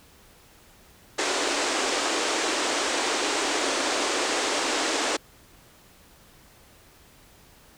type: band-pass noise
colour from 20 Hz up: pink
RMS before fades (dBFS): -26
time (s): 1.18-5.17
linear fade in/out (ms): 10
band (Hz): 280 to 8400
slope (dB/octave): 48
effects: pink hiss -54 dBFS RMS until 7.77 s